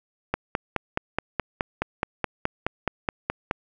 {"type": "click train", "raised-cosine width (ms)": 0.5, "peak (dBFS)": -8, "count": 16, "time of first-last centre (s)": [0.34, 3.511], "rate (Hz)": 4.73, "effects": []}